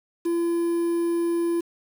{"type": "tone with quantisation", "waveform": "triangle", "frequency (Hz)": 340, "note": "F4", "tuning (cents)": -46, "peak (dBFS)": -19, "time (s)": [0.25, 1.61], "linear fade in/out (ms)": 10, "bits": 7, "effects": []}